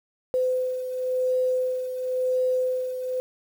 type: beating tone pair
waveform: sine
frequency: 509 / 509.95 Hz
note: C5 / C5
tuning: -48 / -45 cents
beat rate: 0.95 Hz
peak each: -23 / -30 dBFS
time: 0.34-3.2 s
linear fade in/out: 0 ms
effects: 8-bit